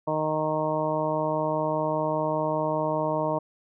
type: harmonic tone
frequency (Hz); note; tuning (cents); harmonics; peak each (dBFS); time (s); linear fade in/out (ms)
155; D#3; -6; 1 / 2 / 3 / 4 / 5 / 6 / 7; -33 / -32 / -33 / -27 / -38 / -30 / -35; 0.07-3.39; 10
effects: none